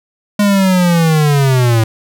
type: linear sweep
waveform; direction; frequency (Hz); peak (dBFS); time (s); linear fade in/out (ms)
square; down; 207.7 to 109.6; -9; 0.39-1.84; 5
effects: none